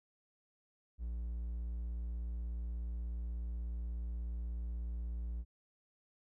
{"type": "tone", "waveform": "triangle", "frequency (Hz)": 58.27, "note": "A#1", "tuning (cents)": 0, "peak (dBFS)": -35, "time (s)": [0.98, 5.45], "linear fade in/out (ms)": 50, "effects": []}